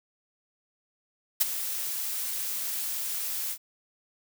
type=noise with ADSR envelope; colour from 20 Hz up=blue; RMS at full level=-20 dBFS; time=1.4-3.58 s; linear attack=15 ms; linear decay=20 ms; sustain=-12 dB; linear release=68 ms; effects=none